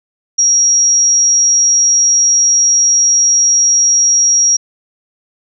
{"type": "tone", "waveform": "sine", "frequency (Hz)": 5660, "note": "F8", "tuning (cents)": 22, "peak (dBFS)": -7, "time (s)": [0.38, 4.57], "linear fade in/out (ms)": 10, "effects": []}